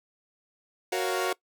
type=chord; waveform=sawtooth; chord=Gb major seventh; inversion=none; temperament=equal; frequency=370 / 466.2 / 554.4 / 698.5 Hz; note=Gb4 / Bb4 / Db5 / F5; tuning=0 / 0 / 0 / 0 cents; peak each=-25 / -29 / -30 / -30 dBFS; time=0.92-1.33 s; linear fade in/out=5 ms; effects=noise-tail reverb RT60 0.1 s tail -21 dB re dry